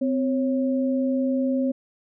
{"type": "tone pair together", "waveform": "sine", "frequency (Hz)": [258.1, 547], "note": ["C4", "C#5"], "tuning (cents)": [-23, -23], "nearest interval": "octave + minor second", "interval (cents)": 1300, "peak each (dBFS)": [-21, -27], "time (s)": [0.01, 1.72], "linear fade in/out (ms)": 10, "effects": []}